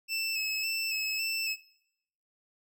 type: tone with vibrato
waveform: 25% pulse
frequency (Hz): 2625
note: E7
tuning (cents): -8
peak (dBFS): -26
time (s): 0.08-1.57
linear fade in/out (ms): 50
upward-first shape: square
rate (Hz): 1.8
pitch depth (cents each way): 26
effects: noise-tail reverb RT60 0.8 s tail -21 dB re dry